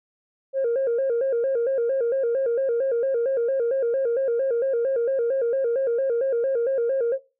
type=tone with vibrato; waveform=sine; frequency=502 Hz; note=B4; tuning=28 cents sharp; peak=-18 dBFS; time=0.53-7.19 s; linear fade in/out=50 ms; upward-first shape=square; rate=4.4 Hz; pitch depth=120 cents each way; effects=noise-tail reverb RT60 0.3 s tail -22 dB re dry + tanh soft clip ceiling -17 dBFS